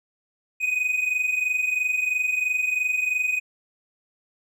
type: tone pair together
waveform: triangle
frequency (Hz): 2477 / 2500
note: D#7 / D#7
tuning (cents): -8 / +8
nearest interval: unison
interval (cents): 16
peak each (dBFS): -26 / -21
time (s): 0.6-3.4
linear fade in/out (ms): 20
effects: none